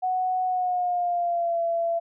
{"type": "tone with pitch glide", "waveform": "sine", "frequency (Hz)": [740, 674.7], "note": ["F#5", "E5"], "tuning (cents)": [0, 40], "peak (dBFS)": -22, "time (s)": [0.02, 2], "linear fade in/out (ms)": 20, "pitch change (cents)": -160, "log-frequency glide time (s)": [0.45, 1.61], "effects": []}